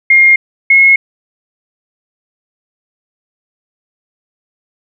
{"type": "tone pair in turn", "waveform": "sine", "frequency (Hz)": [2128, 2170], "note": ["C7", "C#7"], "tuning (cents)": [29, -37], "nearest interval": "unison", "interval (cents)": 34, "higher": "second", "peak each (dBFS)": -3, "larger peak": "neither", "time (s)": [[0.1, 0.36], [0.7, 0.96]], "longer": "neither", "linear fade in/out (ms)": 5, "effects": []}